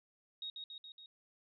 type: tone with echo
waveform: sine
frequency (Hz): 3757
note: A#7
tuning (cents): +13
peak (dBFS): -40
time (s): 0.42-0.5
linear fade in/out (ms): 2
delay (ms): 140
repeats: 4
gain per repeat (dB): -3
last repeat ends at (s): 1.06
effects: none